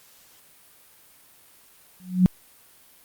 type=tone with exponential growth; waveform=sine; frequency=182.9 Hz; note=F#3; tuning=20 cents flat; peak=-9 dBFS; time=2-2.26 s; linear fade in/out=0 ms; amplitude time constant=56 ms; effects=white hiss -54 dBFS RMS until 3.04 s + Opus 48 kbps